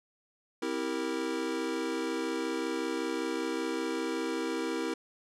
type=chord; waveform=square; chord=C dominant seventh; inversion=none; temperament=equal with one note detuned; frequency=261.6 / 327 / 392 / 466.2 Hz; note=C4 / E4 / G4 / Bb4; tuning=0 / -14 / 0 / 0 cents; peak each=-39 / -35 / -39 / -37 dBFS; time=0.62-4.94 s; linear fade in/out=5 ms; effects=low-pass 8000 Hz 12 dB/octave